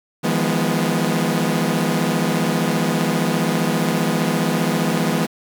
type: chord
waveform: sawtooth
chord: F half-diminished seventh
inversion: third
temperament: equal with one note detuned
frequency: 159.57 / 174.61 / 207.7 / 246.9 Hz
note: Eb3 / F3 / Ab3 / Cb4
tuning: +44 / 0 / 0 / 0 cents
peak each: -19 dBFS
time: 0.23-5.27 s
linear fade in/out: 20 ms
effects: 7-bit